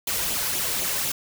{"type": "noise with flanger", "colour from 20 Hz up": "white", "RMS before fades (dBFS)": -26, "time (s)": [0.07, 1.12], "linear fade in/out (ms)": 5, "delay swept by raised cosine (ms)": [0.28, 2.08], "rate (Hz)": 4, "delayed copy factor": 0.55, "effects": []}